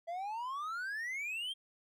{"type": "exponential sweep", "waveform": "triangle", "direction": "up", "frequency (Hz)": [659.3, 3244], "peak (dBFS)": -35, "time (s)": [0.07, 1.54], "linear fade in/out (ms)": 20, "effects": []}